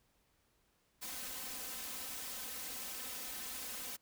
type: noise with comb filter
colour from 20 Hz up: white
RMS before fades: -44 dBFS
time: 1.01-3.97 s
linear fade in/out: 20 ms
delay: 3.9 ms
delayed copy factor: +0.85
effects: pink hiss -75 dBFS RMS until 4.01 s